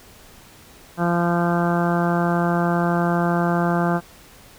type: harmonic tone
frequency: 172.4 Hz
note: F3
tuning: 22 cents flat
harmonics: 1 / 2 / 3 / 4 / 5 / 6 / 7 / 8 / 9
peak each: -20 / -25 / -29 / -25 / -29 / -32 / -30 / -32 / -31 dBFS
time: 0.97-4.01 s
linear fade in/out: 50 ms
effects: pink hiss -47 dBFS RMS until 4.58 s